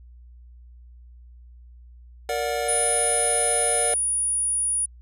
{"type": "chord", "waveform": "square", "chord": "Bb augmented", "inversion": "none", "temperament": "just", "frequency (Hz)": [466.2, 582.7, 728.4], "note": ["Bb4", "D5", "F#5"], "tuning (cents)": [0, -14, -27], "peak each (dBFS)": -29, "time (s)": [2.29, 3.94], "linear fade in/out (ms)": 2}
{"type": "tone", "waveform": "sine", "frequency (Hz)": 9690, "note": "D#9", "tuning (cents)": -47, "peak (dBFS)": -21, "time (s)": [2.68, 4.86], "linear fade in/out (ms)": 10}
{"effects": ["added 60 Hz sine -44 dBFS peak until 5.01 s", "resampled to 32000 Hz"]}